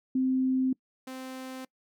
sine / sawtooth tone pair in turn, 260 / 260 Hz, C4 / C4, -11 / -11 cents, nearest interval unison, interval 0 cents, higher neither, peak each -23 / -34 dBFS, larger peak first, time 0.15-0.73 / 1.07-1.65 s, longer neither, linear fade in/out 5 ms, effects noise-tail reverb RT60 0.1 s tail -24 dB re dry

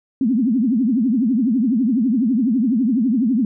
sine tone with vibrato, 240 Hz, B3, 49 cents flat, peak -14 dBFS, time 0.21-3.45 s, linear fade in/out 2 ms, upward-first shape triangle, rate 12 Hz, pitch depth 300 cents each way, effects none

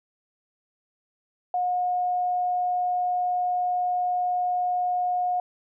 sine tone, 721 Hz, F#5, 45 cents flat, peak -22 dBFS, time 1.54-5.4 s, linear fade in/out 2 ms, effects none

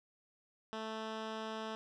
10% pulse tone with low-pass filter, 220 Hz, A3, in tune, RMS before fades -42 dBFS, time 0.73-1.75 s, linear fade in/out 0 ms, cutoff 4100 Hz, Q 1, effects none

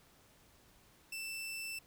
sawtooth tone, 2663 Hz, E7, 17 cents sharp, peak -37 dBFS, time 1.12-1.79 s, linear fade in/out 5 ms, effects pink hiss -65 dBFS RMS until 1.86 s

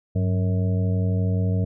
harmonic tone with a mistuned harmonic, 91.9 Hz, F#2, 11 cents flat, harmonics 1 / 2 / 3 / 5 / 6 / 7, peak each -20 / -26 / -35 / -34 / -40 / -38 dBFS, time 0.15-1.65 s, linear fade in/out 10 ms, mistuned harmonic 1, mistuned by +120 cents, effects none

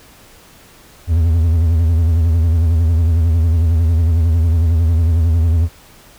triangle tone with vibrato, 82.41 Hz, E2, in tune, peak -8 dBFS, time 1.07-5.69 s, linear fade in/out 50 ms, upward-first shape sine, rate 11 Hz, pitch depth 88 cents each way, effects pink hiss -44 dBFS RMS until 6.18 s

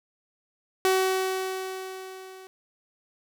sawtooth tone with level ramp, 377.3 Hz, F#4, 34 cents sharp, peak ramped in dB -15 to -40 dBFS, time 0.85-2.47 s, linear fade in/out 0 ms, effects none

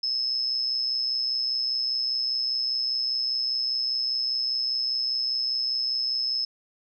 sine tone with amplitude modulation, 5200 Hz, E8, 24 cents flat, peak -21 dBFS, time 0.03-6.45 s, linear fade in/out 5 ms, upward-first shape sine, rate 125 Hz, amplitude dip 65%, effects none

